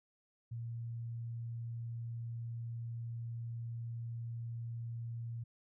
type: tone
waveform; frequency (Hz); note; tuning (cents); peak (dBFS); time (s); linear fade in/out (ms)
sine; 116.54; A#2; 0; -39; 0.51-5.44; 10
effects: none